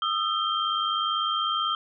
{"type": "tone cluster", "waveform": "sine", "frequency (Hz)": [1230, 1330, 3169], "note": ["D#6", "E6", "G7"], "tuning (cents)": [-20, 15, 18], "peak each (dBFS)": -28, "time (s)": [0.02, 1.75], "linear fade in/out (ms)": 2, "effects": []}